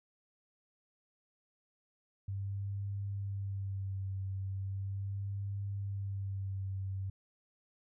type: tone with vibrato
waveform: sine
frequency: 98 Hz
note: G2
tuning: in tune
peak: -35 dBFS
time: 2.28-7.1 s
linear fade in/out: 5 ms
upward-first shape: sine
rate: 0.38 Hz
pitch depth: 31 cents each way
effects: none